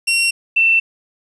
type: tone pair in turn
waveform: sawtooth / sine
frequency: 2736 / 2683 Hz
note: F7 / E7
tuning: -36 / +30 cents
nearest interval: unison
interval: 34 cents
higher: first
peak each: -10 dBFS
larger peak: neither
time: 0.07-0.31 / 0.56-0.8 s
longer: neither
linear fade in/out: 10 ms
effects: resampled to 24000 Hz + 8-bit